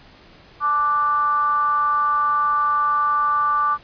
sine tone with frequency modulation, 1174.7 Hz, D6, in tune, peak -16 dBFS, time 0.6-3.78 s, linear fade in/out 50 ms, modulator 308 Hz, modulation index 0.46, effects pink hiss -48 dBFS RMS until 3.83 s + resampled to 11025 Hz

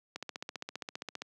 click train, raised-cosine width 0.2 ms, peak -21 dBFS, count 17, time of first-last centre 0.16-1.22 s, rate 15.1 Hz, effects high-pass 200 Hz 12 dB/octave

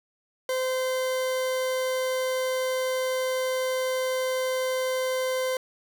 40% pulse tone, 516 Hz, C5, 24 cents flat, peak -24 dBFS, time 0.49-5.57 s, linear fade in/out 2 ms, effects none

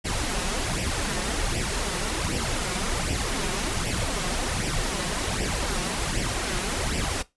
pink noise with flanger, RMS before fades -27 dBFS, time 0.04-7.23 s, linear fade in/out 20 ms, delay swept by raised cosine 0.37 to 5.57 ms, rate 1.3 Hz, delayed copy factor +0.65, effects noise-tail reverb RT60 0.2 s tail -19 dB re dry + resampled to 24000 Hz

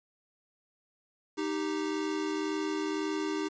square tone pair together, 310.1 / 392 Hz, D#4 / G4, -6 / 0 cents, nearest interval major third, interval 406 cents, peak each -33 / -35 dBFS, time 1.37-3.49 s, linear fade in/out 20 ms, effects resampled to 16000 Hz + 9-bit

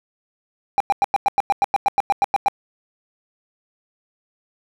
triangle tone bursts, 800 Hz, G5, 35 cents sharp, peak -11 dBFS, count 15, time 0.78-2.483 s, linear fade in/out 0 ms, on 23 ms, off 97 ms, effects none

